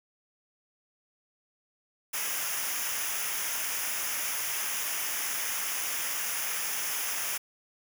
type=noise with comb filter; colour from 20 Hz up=white; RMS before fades=-32 dBFS; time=2.13-7.38 s; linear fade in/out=10 ms; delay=0.24 ms; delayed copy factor=-0.75; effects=none